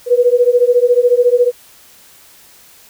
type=beating tone pair; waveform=sine; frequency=481.7 / 495.7 Hz; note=B4 / B4; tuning=-43 / +6 cents; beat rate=14 Hz; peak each=-11 dBFS; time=0.06-1.52 s; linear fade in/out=50 ms; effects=white hiss -44 dBFS RMS until 2.89 s